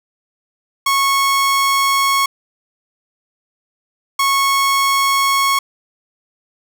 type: tone pair in turn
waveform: sawtooth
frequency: 1100 / 1100 Hz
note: C#6 / C#6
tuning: -14 / -14 cents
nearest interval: unison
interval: 0 cents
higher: neither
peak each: -9 dBFS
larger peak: neither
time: 0.86-2.26 / 4.19-5.59 s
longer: neither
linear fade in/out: 5 ms
effects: none